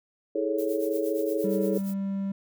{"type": "chord", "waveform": "sine", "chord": "A major seventh", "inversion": "second", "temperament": "equal with one note detuned", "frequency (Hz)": [322.7, 415.3, 440, 554.4], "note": ["E4", "G#4", "A4", "C#5"], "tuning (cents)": [-37, 0, 0, 0], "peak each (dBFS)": -30, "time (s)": [0.35, 1.78], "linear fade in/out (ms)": 5}
{"type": "noise with tremolo", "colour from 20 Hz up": "violet", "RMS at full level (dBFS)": -41, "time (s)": [0.58, 1.94], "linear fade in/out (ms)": 5, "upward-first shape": "triangle", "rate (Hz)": 8.6, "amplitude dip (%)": 85}
{"type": "tone", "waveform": "triangle", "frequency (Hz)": 196, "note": "G3", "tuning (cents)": 0, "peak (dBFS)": -25, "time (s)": [1.44, 2.32], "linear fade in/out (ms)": 5}
{"effects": []}